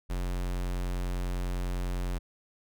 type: tone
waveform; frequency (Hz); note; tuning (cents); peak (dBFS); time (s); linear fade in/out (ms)
square; 45; F#1; -47; -30; 0.09-2.19; 20
effects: none